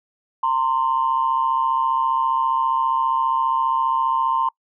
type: tone pair together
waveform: sine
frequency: 915.1 / 1050 Hz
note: A#5 / C6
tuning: -32 / +6 cents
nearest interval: major second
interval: 238 cents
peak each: -20 / -19 dBFS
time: 0.43-4.49 s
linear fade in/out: 5 ms
effects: noise-tail reverb RT60 0.1 s tail -26 dB re dry + tanh soft clip ceiling -9 dBFS